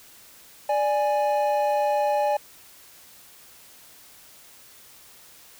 triangle tone pair together, 589 / 830.6 Hz, D5 / G#5, +5 / 0 cents, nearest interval tritone, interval 595 cents, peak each -21 dBFS, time 0.69-2.37 s, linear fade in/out 5 ms, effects white hiss -50 dBFS RMS until 5.59 s

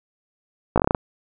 slowing click train, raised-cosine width 1 ms, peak -3 dBFS, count 8, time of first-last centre 0.76-0.948 s, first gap 17 ms, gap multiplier 1.15, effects none

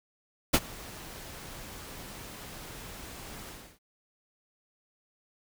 pink noise with ADSR envelope, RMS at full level -20 dBFS, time 0.53-3.79 s, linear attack 14 ms, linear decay 47 ms, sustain -24 dB, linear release 310 ms, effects none

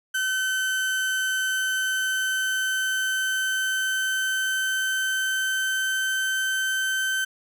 35% pulse tone with pitch glide, 1530 to 1542.4 Hz, G6 to G6, -42 to -28 cents, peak -21 dBFS, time 0.14-7.25 s, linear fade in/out 10 ms, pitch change +14 cents, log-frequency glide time 1.48-6.22 s, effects none

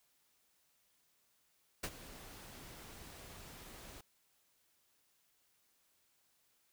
pink noise with ADSR envelope, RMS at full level -37 dBFS, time 1.83-4.01 s, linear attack 9 ms, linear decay 53 ms, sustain -16 dB, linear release 4 ms, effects white hiss -75 dBFS RMS until 6.72 s

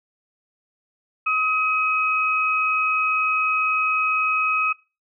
sine tone pair together, 1268 / 2538 Hz, D#6 / D#7, +32 / +34 cents, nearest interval octave, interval 1202 cents, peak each -21 dBFS, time 1.26-4.73 s, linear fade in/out 10 ms, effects noise-tail reverb RT60 0.3 s tail -22 dB re dry

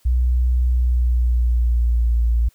sine tone with pitch glide, 61.74 to 57.94 Hz, B1 to A#1, 0 to -10 cents, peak -14 dBFS, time 0.05-2.49 s, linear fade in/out 10 ms, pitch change -110 cents, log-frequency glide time 0.69-2.21 s, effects white hiss -59 dBFS RMS until 2.54 s

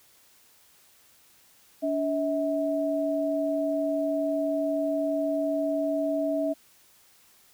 sine tone pair together, 287.3 / 645 Hz, D4 / E5, -38 / -38 cents, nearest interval octave + major second, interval 1400 cents, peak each -28 / -26 dBFS, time 1.82-6.54 s, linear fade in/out 20 ms, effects white hiss -59 dBFS RMS until 7.53 s

